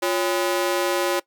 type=ring-modulated tone; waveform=sawtooth; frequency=454.9 Hz; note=A#4; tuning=42 cents flat; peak=-13 dBFS; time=0.02-1.2 s; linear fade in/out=10 ms; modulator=102 Hz; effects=noise-tail reverb RT60 0.1 s tail -20 dB re dry